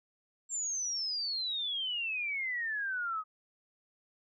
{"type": "exponential sweep", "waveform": "sine", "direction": "down", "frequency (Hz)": [7480, 1244.5], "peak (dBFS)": -32, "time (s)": [0.49, 3.24], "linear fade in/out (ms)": 50, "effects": []}